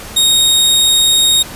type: tone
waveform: sawtooth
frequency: 3737 Hz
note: A#7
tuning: 4 cents sharp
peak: -5 dBFS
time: 0.16-1.43 s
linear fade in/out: 10 ms
effects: pink hiss -30 dBFS RMS until 1.55 s + resampled to 32000 Hz